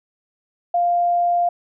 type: tone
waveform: sine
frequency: 698.5 Hz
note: F5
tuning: in tune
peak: -15 dBFS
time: 0.74-1.49 s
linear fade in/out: 5 ms
effects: none

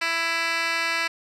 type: tone with band-pass filter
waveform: 10% pulse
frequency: 331.9 Hz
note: E4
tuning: 12 cents sharp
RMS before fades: -25 dBFS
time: 0.01-1.08 s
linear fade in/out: 10 ms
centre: 2900 Hz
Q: 1.9
effects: none

